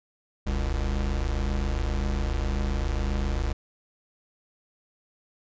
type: tone pair together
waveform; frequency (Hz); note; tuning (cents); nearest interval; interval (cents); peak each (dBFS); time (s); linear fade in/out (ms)
square; 40.25 / 67.7; E1 / C#2; -41 / -40; major sixth; 901; -28; 0.46-3.53; 10
effects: resampled to 16000 Hz